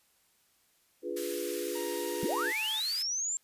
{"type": "chord", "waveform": "sine", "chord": "D diminished seventh", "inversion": "none", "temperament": "equal", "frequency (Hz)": [293.7, 349.2, 415.3, 493.9], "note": ["D4", "F4", "Ab4", "Cb5"], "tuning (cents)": [0, 0, 0, 0], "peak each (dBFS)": [-42, -37, -38, -38], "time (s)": [1.02, 2.53], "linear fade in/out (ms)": 50}
{"type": "high-pass noise", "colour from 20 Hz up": "white", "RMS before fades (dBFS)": -41, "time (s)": [1.16, 3.03], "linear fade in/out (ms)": 10, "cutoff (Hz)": 1400, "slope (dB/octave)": 24}
{"type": "tone with pitch glide", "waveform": "sawtooth", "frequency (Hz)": [939, 871.1], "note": ["A#5", "A5"], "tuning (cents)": [12, -18], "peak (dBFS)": -38, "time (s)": [1.75, 2.8], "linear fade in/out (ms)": 5, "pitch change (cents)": -130, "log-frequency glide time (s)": [2.42, 2.5]}
{"type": "linear sweep", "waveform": "sine", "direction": "up", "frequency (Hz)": [138.59, 7459], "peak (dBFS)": -30, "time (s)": [2.23, 3.37], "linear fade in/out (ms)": 0}
{"effects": ["white hiss -69 dBFS RMS until 3.43 s", "resampled to 32000 Hz"]}